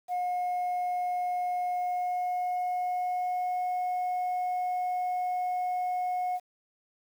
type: tone with pitch glide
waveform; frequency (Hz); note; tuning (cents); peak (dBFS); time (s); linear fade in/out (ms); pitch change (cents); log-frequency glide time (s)
sine; 720 to 726.7; F#5 to F#5; -47 to -31; -25; 0.08-6.4; 50; +16; 1.73-3.64
effects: tanh soft clip ceiling -26 dBFS + 9-bit